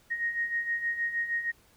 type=beating tone pair; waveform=sine; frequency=1864.7 / 1871.1 Hz; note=A#6 / A#6; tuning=0 / +6 cents; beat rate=6.4 Hz; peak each=-35 / -29 dBFS; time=0.1-1.52 s; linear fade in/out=20 ms; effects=pink hiss -62 dBFS RMS until 1.76 s